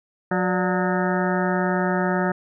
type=harmonic tone with a mistuned harmonic; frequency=181.9 Hz; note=F#3; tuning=29 cents flat; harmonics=1 / 2 / 3 / 4 / 5 / 7 / 8 / 9 / 10; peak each=-23 / -26 / -28 / -29 / -30 / -31 / -32 / -33 / -33 dBFS; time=0.31-2.32 s; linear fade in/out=5 ms; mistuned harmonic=3; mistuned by=+100 cents; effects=none